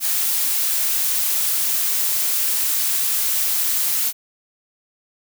blue noise, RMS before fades -20 dBFS, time 0-4.13 s, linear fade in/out 50 ms, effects none

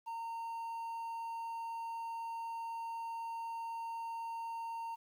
triangle tone with quantisation, 918 Hz, A#5, 27 cents flat, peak -37 dBFS, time 0.06-4.96 s, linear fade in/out 20 ms, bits 11, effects none

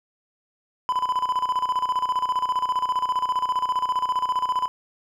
triangle tone with tremolo, 1005 Hz, B5, 30 cents sharp, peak -17 dBFS, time 0.89-4.68 s, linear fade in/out 0 ms, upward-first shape square, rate 15 Hz, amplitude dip 70%, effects none

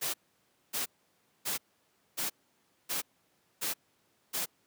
white noise bursts, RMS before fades -33 dBFS, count 7, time 0.01-4.46 s, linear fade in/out 20 ms, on 130 ms, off 590 ms, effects pink hiss -71 dBFS RMS until 4.66 s + high-pass 150 Hz 12 dB/octave

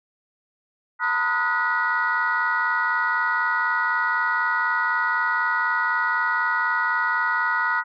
sine tone cluster, 915 / 999 / 1258 / 1458 / 1938 Hz, A#5 / B5 / D#6 / F#6 / B6, -32 / +20 / +19 / -26 / -33 cents, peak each -28 / -28 / -26 / -22 / -27 dBFS, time 0.99-7.84 s, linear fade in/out 50 ms, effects tanh soft clip ceiling -12 dBFS

